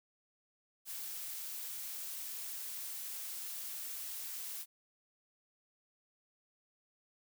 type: noise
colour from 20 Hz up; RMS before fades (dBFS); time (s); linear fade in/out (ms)
blue; -43; 0.85-4.66; 50
effects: none

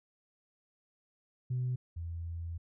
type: tone pair in turn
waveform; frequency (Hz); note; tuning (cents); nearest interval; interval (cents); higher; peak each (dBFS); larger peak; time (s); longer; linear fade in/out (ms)
sine; 125.9 / 84.03; B2 / E2; +34 / +34; perfect fifth; 700; first; -29 / -36; first; 1.5-1.76 / 1.96-2.58; second; 10
effects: tanh soft clip ceiling -27 dBFS

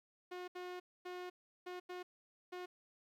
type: tone bursts at uneven times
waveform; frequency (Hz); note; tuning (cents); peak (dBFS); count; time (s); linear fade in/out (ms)
sawtooth; 360.6; F#4; -45; -40; 6; 0.31-0.48 / 0.55-0.8 / 1.05-1.3 / 1.66-1.8 / 1.89-2.03 / 2.52-2.66; 10
effects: low-pass 4000 Hz 12 dB/octave + 12-bit

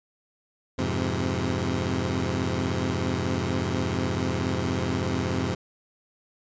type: chord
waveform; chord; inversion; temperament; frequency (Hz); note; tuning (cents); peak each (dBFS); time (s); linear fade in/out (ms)
15% pulse; F minor; none; equal with one note detuned; 87.31 / 103.83 / 128.79; F2 / Ab2 / C3; 0 / 0 / -27; -22 / -24 / -23; 0.78-5.55; 10
effects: resampled to 16000 Hz

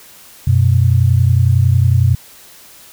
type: tone pair together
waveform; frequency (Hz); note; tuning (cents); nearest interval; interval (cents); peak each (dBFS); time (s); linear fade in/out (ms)
sine; 92.5 / 123.47; F#2 / B2; 0 / 0; perfect fourth; 500; -11; 0.47-2.15; 5
effects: white hiss -41 dBFS RMS until 2.92 s

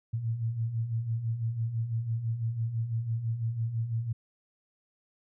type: beating tone pair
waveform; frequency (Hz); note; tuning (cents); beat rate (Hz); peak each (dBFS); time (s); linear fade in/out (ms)
sine; 110 / 116; A2 / A#2; 0 / -8; 6; -36 / -29; 0.13-4.13; 10
effects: none

